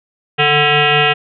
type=tone with frequency modulation; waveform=sine; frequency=1631 Hz; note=G#6; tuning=32 cents flat; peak=-9 dBFS; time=0.38-1.14 s; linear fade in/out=20 ms; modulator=297 Hz; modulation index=4.8; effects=none